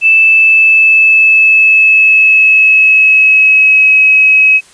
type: tone with pitch glide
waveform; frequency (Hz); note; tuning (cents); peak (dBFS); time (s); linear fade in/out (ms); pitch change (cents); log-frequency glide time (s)
sine; 2637 to 2556; E7 to D#7; 0 to +46; -3; 0.01-4.61; 50; -54; 0.12-3.94
effects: white hiss -41 dBFS RMS until 4.73 s + resampled to 22050 Hz